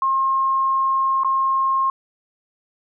sine tone with dropouts, 1070 Hz, C6, 38 cents sharp, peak -16 dBFS, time 0.02-1.9 s, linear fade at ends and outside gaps 2 ms, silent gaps 1.235-1.246 s, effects none

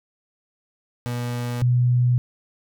35% pulse / sine tone pair in turn, 121.2 / 123.25 Hz, B2 / B2, -32 / -3 cents, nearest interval unison, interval 29 cents, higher second, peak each -23 / -15 dBFS, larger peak second, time 1.06-1.62 / 1.62-2.18 s, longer neither, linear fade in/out 0 ms, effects none

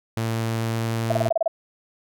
sawtooth tone with pitch glide, 113.4 to 114.19 Hz, A#2 to A#2, -47 to -35 cents, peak -19 dBFS, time 0.17-1.29 s, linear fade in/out 0 ms, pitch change +12 cents, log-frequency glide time 0.44-1.15 s
sine tone bursts, 659.3 Hz, E5, in tune, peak -17 dBFS, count 8, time 1.1-1.479 s, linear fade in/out 5 ms, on 22 ms, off 29 ms
effects none

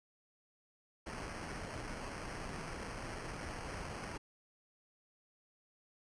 pink noise with sample-and-hold, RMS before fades -44 dBFS, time 1.06-4.18 s, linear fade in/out 10 ms, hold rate 3675 Hz, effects resampled to 22050 Hz

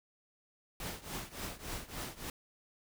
pink noise with tremolo, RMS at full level -39 dBFS, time 0.8-2.3 s, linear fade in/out 2 ms, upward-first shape triangle, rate 3.5 Hz, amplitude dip 90%, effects none

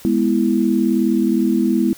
sine chord, E major, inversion first, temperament equal, 207.7 / 246.9 / 329.6 Hz, G#3 / B3 / E4, 0 / 0 / 0 cents, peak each -18 dBFS, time 0.05-1.93 s, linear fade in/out 0 ms, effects white hiss -42 dBFS RMS until 1.97 s

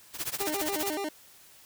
white noise with tremolo, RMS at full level -30 dBFS, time 0.13-0.96 s, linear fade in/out 50 ms, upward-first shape triangle, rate 15 Hz, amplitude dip 100%
25% pulse tone with vibrato, 349.2 Hz, F4, in tune, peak -27 dBFS, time 0.4-1.09 s, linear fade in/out 5 ms, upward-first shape square, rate 7 Hz, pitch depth 230 cents each way
effects white hiss -55 dBFS RMS until 1.65 s

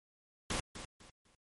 pink noise with echo, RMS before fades -35 dBFS, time 0.5-0.6 s, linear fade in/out 2 ms, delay 250 ms, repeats 3, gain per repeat -11 dB, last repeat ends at 1.35 s, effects MP3 48 kbps

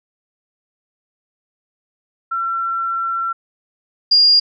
sine tone pair in turn, 1354 / 4825 Hz, E6 / D8, +46 / +46 cents, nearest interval octave + minor seventh, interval 2200 cents, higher second, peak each -18 / -8 dBFS, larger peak second, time 2.31-3.33 / 4.11-4.4 s, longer first, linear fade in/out 10 ms, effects none

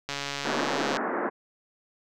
click train, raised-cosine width 0.2 ms, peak -14 dBFS, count 125, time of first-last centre 0.09-0.969 s, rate 141 Hz
pink band-pass noise, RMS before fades -29 dBFS, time 0.44-1.3 s, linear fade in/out 20 ms, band 220 to 1800 Hz, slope 48 dB/octave
effects none

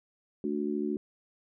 sine chord, D major, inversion second, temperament just, 220.2 / 293.7 / 367.1 Hz, A3 / D4 / F#4, +2 / 0 / -14 cents, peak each -33 dBFS, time 0.44-0.97 s, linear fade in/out 2 ms, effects none

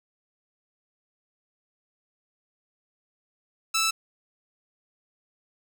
10% pulse tone, 1318 Hz, E6, 1 cent flat, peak -14 dBFS, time 3.74-3.91 s, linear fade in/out 10 ms, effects none

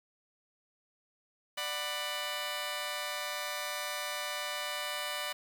10% pulse chord, B minor, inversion first, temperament just, 592.7 / 740.8 / 987.8 Hz, D5 / F#5 / B5, +16 / +2 / 0 cents, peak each -29 / -33 / -32 dBFS, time 1.57-5.33 s, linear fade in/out 10 ms, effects 9-bit

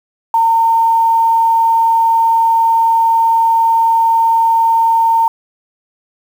sine tone with quantisation, 911 Hz, A#5, 40 cents flat, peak -8 dBFS, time 0.34-5.28 s, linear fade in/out 2 ms, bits 6, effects none

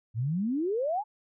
sine exponential sweep, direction up, 105.1 to 880 Hz, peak -26 dBFS, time 0.14-1.04 s, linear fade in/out 50 ms, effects none

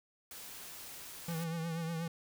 white noise, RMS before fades -48 dBFS, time 0.31-1.44 s, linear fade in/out 2 ms
square tone with vibrato, 165.2 Hz, E3, 4 cents sharp, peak -36 dBFS, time 1.28-2.08 s, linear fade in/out 5 ms, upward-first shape triangle, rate 8.3 Hz, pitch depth 61 cents each way
effects none

